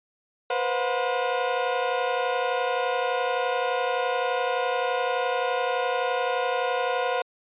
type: tone cluster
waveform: 30% pulse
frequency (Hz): 486.3 / 518 / 720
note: B4 / C5 / F#5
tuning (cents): -27 / -17 / -47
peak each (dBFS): -26 / -25 / -25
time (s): 0.5-7.22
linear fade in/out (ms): 5
effects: resampled to 8000 Hz